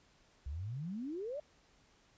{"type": "exponential sweep", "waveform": "sine", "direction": "up", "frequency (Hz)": [64, 622.3], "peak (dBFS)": -38, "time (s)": [0.46, 1.4], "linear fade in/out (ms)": 5, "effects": ["pink hiss -68 dBFS RMS until 2.17 s", "resampled to 16000 Hz"]}